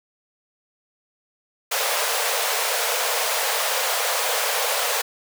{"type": "high-pass noise", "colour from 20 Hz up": "pink", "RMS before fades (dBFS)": -23, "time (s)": [1.71, 5.02], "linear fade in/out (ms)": 10, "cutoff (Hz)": 450, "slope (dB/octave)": 96, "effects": []}